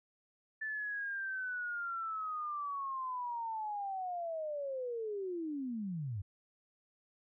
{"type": "linear sweep", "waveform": "sine", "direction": "down", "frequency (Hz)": [1760, 89.8], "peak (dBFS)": -36, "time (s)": [0.61, 6.22], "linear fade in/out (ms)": 10, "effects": []}